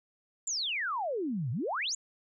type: exponential two-way sweep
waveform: sine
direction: down then up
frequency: 7459 to 110 to 7459 Hz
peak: -30 dBFS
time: 0.47-1.95 s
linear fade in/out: 5 ms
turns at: 1.51 s
effects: none